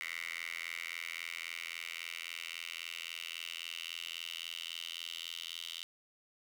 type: tone with high-pass filter sweep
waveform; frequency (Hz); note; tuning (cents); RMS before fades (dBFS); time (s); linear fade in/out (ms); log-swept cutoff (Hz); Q
10% pulse; 83.7; E2; +27; -43; 0.01-5.83; 0; 2100 to 3200; 5
effects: 10-bit